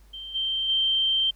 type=tone with level steps; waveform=sine; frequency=3136 Hz; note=G7; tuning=in tune; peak=-35 / -24 / -20 dBFS; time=0.13-1.31 s; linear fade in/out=10 ms; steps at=0.34 / 0.68 s; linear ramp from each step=20 ms; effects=added 50 Hz sine -50 dBFS peak until 1.35 s + pink hiss -62 dBFS RMS until 1.35 s